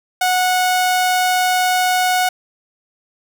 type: tone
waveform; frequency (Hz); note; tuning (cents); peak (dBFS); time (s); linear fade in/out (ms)
sawtooth; 734; F#5; -14; -10; 0.21-2.29; 5
effects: none